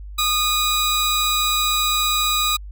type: tone pair together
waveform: sawtooth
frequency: 1229 / 3895 Hz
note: D#6 / B7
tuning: -22 / -25 cents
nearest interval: octave + minor sixth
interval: 1997 cents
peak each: -17 / -17 dBFS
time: 0.18-2.57 s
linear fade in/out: 10 ms
effects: added 50 Hz sine -32 dBFS peak until 2.71 s